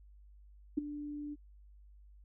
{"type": "tone with ADSR envelope", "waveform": "sine", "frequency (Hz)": 293.7, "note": "D4", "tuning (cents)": 0, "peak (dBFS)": -25, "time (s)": [0.77, 1.36], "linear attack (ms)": 11, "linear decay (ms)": 12, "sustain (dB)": -14, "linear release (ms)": 31, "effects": ["added 50 Hz sine -55 dBFS peak until 2.24 s"]}